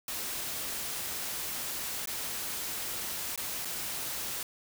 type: noise with dropouts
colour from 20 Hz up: white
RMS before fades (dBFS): -36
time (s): 0.08-4.43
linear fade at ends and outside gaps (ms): 2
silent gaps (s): 2.058-2.073 / 3.36-3.376 / 3.649-3.653
effects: none